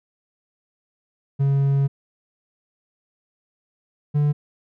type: tone pair in turn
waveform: triangle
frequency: 138.59 / 146.83 Hz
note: C#3 / D3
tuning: 0 / 0 cents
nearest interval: minor second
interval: 100 cents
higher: second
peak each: -14 dBFS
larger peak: neither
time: 1.39-1.88 / 4.14-4.33 s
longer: first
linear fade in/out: 20 ms
effects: none